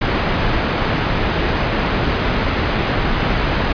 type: low-pass noise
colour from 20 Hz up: pink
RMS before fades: -18 dBFS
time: 0.01-3.73 s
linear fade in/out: 10 ms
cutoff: 2800 Hz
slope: 12 dB/octave
effects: resampled to 11025 Hz